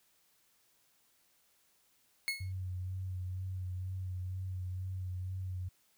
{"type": "tone with exponential decay", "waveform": "30% pulse", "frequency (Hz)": 2178, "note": "C#7", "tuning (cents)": -31, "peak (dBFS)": -26, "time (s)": [2.28, 2.52], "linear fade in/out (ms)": 0, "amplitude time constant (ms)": 52}
{"type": "tone with vibrato", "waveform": "sine", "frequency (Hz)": 92.5, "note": "F#2", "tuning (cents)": 0, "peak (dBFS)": -36, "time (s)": [2.4, 5.69], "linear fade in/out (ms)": 10, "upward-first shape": "sine", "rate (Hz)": 2.1, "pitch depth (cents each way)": 26}
{"effects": ["white hiss -71 dBFS RMS until 5.97 s"]}